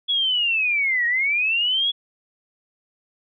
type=linear two-way sweep; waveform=sine; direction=down then up; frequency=3389 to 1864.7 to 3389 Hz; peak=-18 dBFS; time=0.08-1.92 s; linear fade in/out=20 ms; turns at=1.06 s; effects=none